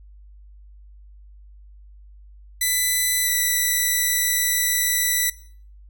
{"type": "tone with pitch glide", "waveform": "5% pulse", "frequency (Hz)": [1997, 1972.9], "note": ["B6", "B6"], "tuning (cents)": [19, -2], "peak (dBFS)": -9, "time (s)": [2.61, 5.3], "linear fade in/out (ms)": 5, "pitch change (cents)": -21, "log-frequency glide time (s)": [3.23, 3.29], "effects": ["noise-tail reverb RT60 0.5 s tail -19 dB re dry", "added 50 Hz sine -43 dBFS peak until 5.89 s"]}